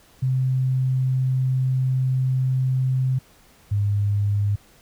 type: tone pair in turn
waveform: sine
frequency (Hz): 130 / 102.07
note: C3 / G#2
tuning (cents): -11 / -30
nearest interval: major third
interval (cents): 419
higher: first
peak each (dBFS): -18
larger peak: neither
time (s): 0.22-3.19 / 3.71-4.56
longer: first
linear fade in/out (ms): 10
effects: pink hiss -54 dBFS RMS until 4.81 s